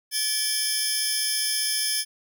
15% pulse tone cluster, 1725 / 2319 / 3147 / 5100 / 5350 Hz, A6 / D7 / G7 / D#8 / E8, -35 / -22 / +6 / +42 / +25 cents, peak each -27 / -30 / -25 / -22 / -22 dBFS, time 0.11-2.05 s, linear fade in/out 50 ms, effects none

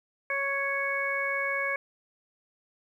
harmonic tone, 554.4 Hz, C#5, in tune, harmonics 1 / 2 / 3 / 4, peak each -34 / -35 / -32 / -30 dBFS, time 0.3-1.76 s, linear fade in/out 2 ms, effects 10-bit

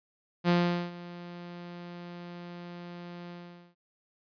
sawtooth tone with ADSR envelope, 174.61 Hz, F3, in tune, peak -17 dBFS, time 0.44-3.75 s, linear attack 47 ms, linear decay 420 ms, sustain -20 dB, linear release 450 ms, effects resampled to 11025 Hz

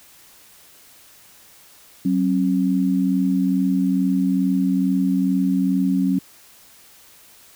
sine tone pair together, 188.08 / 270.4 Hz, F#3 / C#4, +29 / -43 cents, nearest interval tritone, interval 628 cents, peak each -19 dBFS, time 2.05-6.19 s, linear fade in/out 5 ms, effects white hiss -49 dBFS RMS until 7.55 s

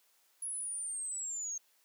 sine linear sweep, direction down, 10540 to 6400 Hz, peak -36 dBFS, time 0.42-1.58 s, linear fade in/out 5 ms, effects white hiss -70 dBFS RMS until 1.84 s + high-pass 400 Hz 12 dB/octave

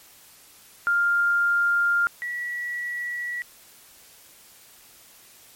sine tone pair in turn, 1400 / 1937.7 Hz, F6 / B6, +4 / -33 cents, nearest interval tritone, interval 563 cents, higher second, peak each -18 / -27 dBFS, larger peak first, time 0.87-2.07 / 2.22-3.42 s, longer neither, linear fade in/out 0 ms, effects white hiss -51 dBFS RMS until 5.55 s + MP3 64 kbps

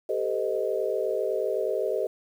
sine chord, A half-diminished seventh, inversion third, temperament equal with one note detuned, 392 / 440 / 511.6 / 622.3 Hz, G4 / A4 / C5 / Eb5, 0 / 0 / -39 / 0 cents, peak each -30 dBFS, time 0.09-2.07 s, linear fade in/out 5 ms, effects 9-bit

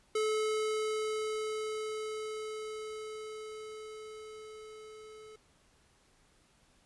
square tone with level ramp, 432.2 Hz, A4, 31 cents flat, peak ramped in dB -29 to -50 dBFS, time 0.15-5.36 s, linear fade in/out 5 ms, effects pink hiss -67 dBFS RMS until 6.85 s + resampled to 24000 Hz

